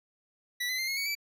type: tone with pitch steps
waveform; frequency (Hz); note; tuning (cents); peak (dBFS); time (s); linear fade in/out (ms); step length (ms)
25% pulse; 1961 / 2027 / 2094 / 2165 / 2237 / 2312; B6 / B6 / C7 / C#7 / C#7 / D7; -13 / +45 / +1 / -41 / +15 / -28; -26; 0.6-1.152; 10; 92
effects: none